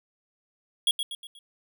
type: tone with echo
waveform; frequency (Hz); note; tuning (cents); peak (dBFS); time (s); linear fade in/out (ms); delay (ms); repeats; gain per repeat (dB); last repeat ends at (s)
square; 3322; G#7; 0; -20; 0.87-0.91; 2; 120; 4; -7; 1.39
effects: none